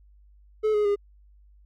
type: tone with pitch steps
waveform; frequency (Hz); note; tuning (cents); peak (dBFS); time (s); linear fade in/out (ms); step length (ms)
triangle; 431 / 418.7 / 406.8; A4 / G#4 / G#4; -36 / +14 / -36; -18; 0.63-0.96; 20; 110
effects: added 50 Hz sine -52 dBFS peak until 1.65 s